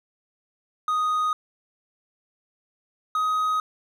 triangle tone pair in turn, 1244.5 / 1257.5 Hz, D#6 / D#6, 0 / +18 cents, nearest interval unison, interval 18 cents, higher second, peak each -19 dBFS, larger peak neither, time 0.88-1.33 / 3.15-3.6 s, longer neither, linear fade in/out 2 ms, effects none

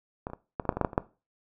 clicks, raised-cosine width 1 ms, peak -19 / -28 / -23 / -16 / -23 / -8 / -26 / -16 / -10 / -10 / -25 / -8 dBFS, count 12, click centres 0.269 / 0.3 / 0.334 / 0.598 / 0.653 / 0.692 / 0.725 / 0.77 / 0.813 / 0.848 / 0.932 / 0.979 s, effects noise-tail reverb RT60 0.3 s tail -18 dB re dry

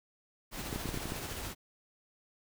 pink noise with tremolo, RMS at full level -39 dBFS, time 0.51-1.55 s, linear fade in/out 50 ms, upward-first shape sine, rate 14 Hz, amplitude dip 30%
clicks, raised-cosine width 3 ms, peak -24 dBFS, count 8, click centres 0.728 / 0.76 / 0.857 / 0.89 / 0.943 / 0.974 / 1.056 / 1.121 s
effects none

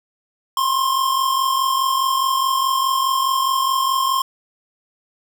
square tone pair together, 1026.2 / 1071 Hz, C6 / C6, -34 / +40 cents, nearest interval minor second, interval 74 cents, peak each -24 / -18 dBFS, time 0.57-4.22 s, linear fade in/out 2 ms, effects none

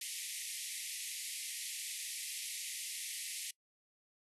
white band-pass noise, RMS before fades -43 dBFS, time 0.01-3.51 s, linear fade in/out 5 ms, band 1900 to 12000 Hz, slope 96 dB/octave, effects noise-tail reverb RT60 0.1 s tail -23 dB re dry

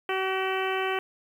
harmonic tone with a mistuned harmonic, 380 Hz, F#4, 46 cents sharp, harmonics 1 / 2 / 3 / 4 / 5 / 6 / 7 / 8, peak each -29 / -32 / -34 / -35 / -36 / -37 / -37 / -38 dBFS, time 0.09-0.99 s, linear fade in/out 2 ms, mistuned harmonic 6, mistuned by +26 cents, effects 9-bit

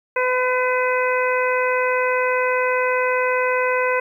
harmonic tone, 505 Hz, B4, 39 cents sharp, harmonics 1 / 2 / 3 / 4 / 5, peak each -20 / -23 / -25 / -26 / -27 dBFS, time 0.16-4 s, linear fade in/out 5 ms, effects 9-bit

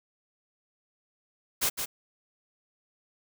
white noise with echo, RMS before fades -26 dBFS, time 1.61-1.7 s, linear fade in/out 20 ms, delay 160 ms, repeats 1, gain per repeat -6 dB, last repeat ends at 1.86 s, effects none

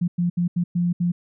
sine tone bursts at uneven times, 174.61 Hz, F3, in tune, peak -18 dBFS, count 6, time 0.01-0.08 / 0.18-0.3 / 0.37-0.48 / 0.56-0.64 / 0.75-0.93 / 1-1.12 s, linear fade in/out 10 ms, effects none

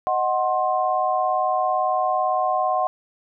sine chord, C diminished, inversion first, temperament equal with one note detuned, 622.3 / 740 / 1057.4 Hz, Eb5 / Gb5 / C6, 0 / 0 / +18 cents, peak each -25 / -21 / -24 dBFS, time 0.07-2.87 s, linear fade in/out 0 ms, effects none

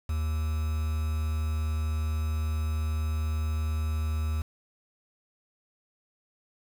triangle tone with quantisation, 77.78 Hz, D#2, in tune, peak -24 dBFS, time 0.09-4.42 s, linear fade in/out 5 ms, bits 7, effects none

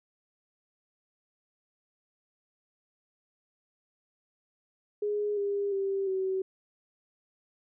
sine tone with pitch steps, 415.3 / 403 / 391.1 / 379.5 Hz, G#4 / G4 / G4 / F#4, 0 / +48 / -4 / +44 cents, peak -27 dBFS, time 5.02-6.42 s, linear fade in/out 5 ms, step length 350 ms, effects none

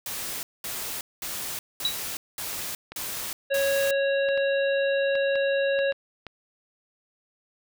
white noise bursts, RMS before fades -33 dBFS, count 7, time 0.06-3.91 s, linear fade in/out 2 ms, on 370 ms, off 210 ms
sine tone with exponential decay, 3902 Hz, B7, 22 cents flat, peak -18 dBFS, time 1.85-2.01 s, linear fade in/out 1 ms, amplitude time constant 33 ms
clicks, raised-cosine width 0.3 ms, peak -22 dBFS, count 11, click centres 2.53 / 2.92 / 3.172 / 3.874 / 4.288 / 4.376 / 5.154 / 5.356 / 5.79 / 5.923 / 6.267 s
harmonic tone, 552 Hz, C#5, 7 cents flat, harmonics 1 / 3 / 5 / 7, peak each -22 / -30 / -35 / -38 dBFS, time 3.5-5.93 s, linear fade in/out 20 ms
effects none

